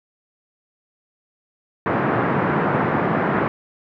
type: band-pass noise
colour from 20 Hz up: pink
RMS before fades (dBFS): -20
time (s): 1.86-3.48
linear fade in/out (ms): 0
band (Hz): 130 to 1700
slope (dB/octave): 24
effects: none